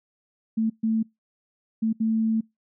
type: tone bursts at uneven times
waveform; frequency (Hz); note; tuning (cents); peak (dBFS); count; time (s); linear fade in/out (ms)
sine; 222.3; A3; +18; -20; 4; 0.57-0.7 / 0.83-1.03 / 1.82-1.93 / 2-2.41; 10
effects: noise-tail reverb RT60 0.2 s tail -26 dB re dry